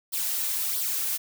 blue noise with flanger, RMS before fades -28 dBFS, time 0.12-1.18 s, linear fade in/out 20 ms, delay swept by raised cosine 0.21 to 3.41 ms, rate 1.5 Hz, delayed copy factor +0.6, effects none

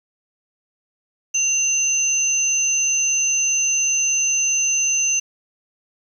sine tone pair together, 2768 / 6155 Hz, F7 / G8, -16 / -33 cents, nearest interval octave + major second, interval 1383 cents, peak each -24 / -17 dBFS, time 1.34-5.2 s, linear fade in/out 10 ms, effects 8-bit

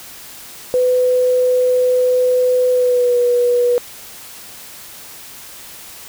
sine tone with pitch glide, 502 to 486.6 Hz, B4 to B4, +28 to -26 cents, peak -11 dBFS, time 0.74-3.78 s, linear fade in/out 0 ms, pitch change -54 cents, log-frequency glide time 2.72-3.17 s, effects white hiss -36 dBFS RMS until 6.08 s

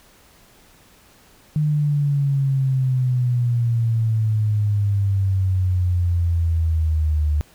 sine exponential sweep, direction down, 152.6 to 74.1 Hz, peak -16 dBFS, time 1.56-7.41 s, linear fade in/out 0 ms, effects pink hiss -52 dBFS RMS until 7.54 s

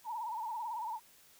sine tone with vibrato, 913 Hz, A#5, 36 cents flat, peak -36 dBFS, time 0.04-1 s, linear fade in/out 50 ms, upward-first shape sine, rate 18 Hz, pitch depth 110 cents each way, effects white hiss -62 dBFS RMS until 1.39 s

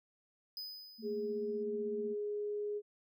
square tone with exponential decay, 5000 Hz, D#8, 8 cents sharp, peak -40 dBFS, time 0.57-1.63 s, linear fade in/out 1 ms, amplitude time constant 230 ms
sine tone with tremolo, 224.3 Hz, A3, 34 cents sharp, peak -39 dBFS, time 0.98-2.16 s, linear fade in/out 50 ms, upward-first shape sine, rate 16 Hz, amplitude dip 60%
sine tone, 415.3 Hz, G#4, in tune, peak -35 dBFS, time 1.02-2.82 s, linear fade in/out 50 ms
effects none

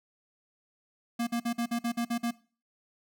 square tone bursts, 235.2 Hz, A#3, 16 cents sharp, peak -28 dBFS, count 9, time 1.19-2.311 s, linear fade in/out 10 ms, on 81 ms, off 49 ms, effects noise-tail reverb RT60 0.4 s tail -20 dB re dry

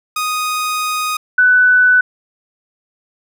sawtooth / sine tone pair in turn, 1244.5 / 1494.6 Hz, D#6 / F#6, 0 / +17 cents, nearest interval minor third, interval 317 cents, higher second, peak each -13 / -7 dBFS, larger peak second, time 0.16-1.17 / 1.38-2.01 s, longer first, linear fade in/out 5 ms, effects none

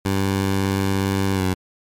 15% pulse tone with pitch glide, 97.2 to 93.19 Hz, G2 to F#2, -14 to +13 cents, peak -12 dBFS, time 0.05-1.54 s, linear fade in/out 5 ms, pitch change -73 cents, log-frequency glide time 1.33-1.43 s, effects MP3 96 kbps

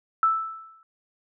sine tone with exponential decay, 1318.5 Hz, E6, in tune, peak -15 dBFS, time 0.23-0.83 s, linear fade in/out 1 ms, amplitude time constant 130 ms, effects none

